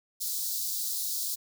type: high-pass noise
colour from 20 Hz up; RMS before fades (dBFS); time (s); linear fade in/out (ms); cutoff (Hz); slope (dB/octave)
white; -32; 0.2-1.36; 20; 3900; 48
effects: none